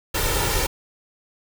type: noise with comb filter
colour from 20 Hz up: pink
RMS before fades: -22 dBFS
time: 0.14-0.67 s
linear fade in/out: 10 ms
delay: 2.2 ms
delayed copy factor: +0.65
effects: none